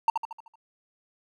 triangle tone with echo, 910 Hz, A#5, 42 cents flat, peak -15 dBFS, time 0.08-0.1 s, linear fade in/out 2 ms, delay 76 ms, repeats 6, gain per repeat -6 dB, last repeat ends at 0.556 s, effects none

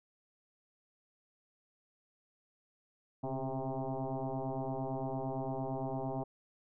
sine tone with frequency modulation, 261.6 Hz, C4, in tune, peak -34 dBFS, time 3.23-6.24 s, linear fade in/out 10 ms, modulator 133 Hz, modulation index 4.6, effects none

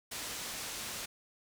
white low-pass noise, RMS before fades -41 dBFS, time 0.11-1.06 s, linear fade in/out 10 ms, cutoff 8800 Hz, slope 12 dB/octave, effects none

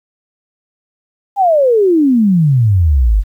sine exponential sweep, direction down, 825 to 45.14 Hz, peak -7 dBFS, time 1.36-3.24 s, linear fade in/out 50 ms, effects 8-bit

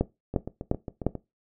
two click trains, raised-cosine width 2 ms, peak -20 / -9 dBFS, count 7 / 4, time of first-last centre 0.34-1.153 / 0.01-1.066 s, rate 7.38 / 2.84 Hz, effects noise-tail reverb RT60 0.2 s tail -17 dB re dry

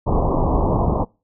pink low-pass noise, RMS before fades -18 dBFS, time 0.06-1.05 s, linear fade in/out 20 ms, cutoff 1100 Hz, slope 96 dB/octave, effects noise-tail reverb RT60 0.3 s tail -25 dB re dry

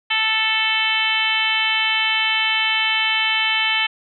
harmonic tone, 440 Hz, A4, in tune, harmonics 2 / 3 / 4 / 5 / 6 / 7 / 8 / 9, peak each -27 / -30 / -25 / -23 / -23 / -21 / -31 / -33 dBFS, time 0.1-3.87 s, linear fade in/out 10 ms, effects none

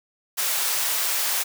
white high-pass noise, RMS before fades -24 dBFS, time 0.37-1.44 s, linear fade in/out 20 ms, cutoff 630 Hz, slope 12 dB/octave, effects none

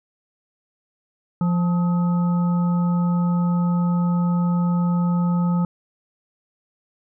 harmonic tone with a mistuned harmonic, 174.61 Hz, F3, in tune, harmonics 1 / 3 / 5 / 7, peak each -17 / -36 / -33 / -34 dBFS, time 1.41-5.65 s, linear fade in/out 2 ms, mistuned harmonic 7, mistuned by +64 cents, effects none

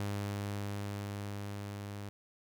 sawtooth tone with level ramp, 101.4 Hz, G#2, 41 cents flat, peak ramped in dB -30 to -37 dBFS, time 0-2.09 s, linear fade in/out 0 ms, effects none

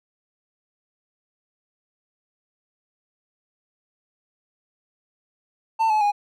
triangle tone with pitch steps, 894 / 857.6 / 822.6 Hz, A5 / A5 / G#5, +27 / -45 / -17 cents, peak -15 dBFS, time 5.79-6.12 s, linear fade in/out 20 ms, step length 110 ms, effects none

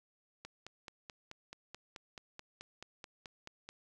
click train, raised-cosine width 0.2 ms, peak -29 dBFS, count 16, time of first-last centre 0.45-3.69 s, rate 4.63 Hz, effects none

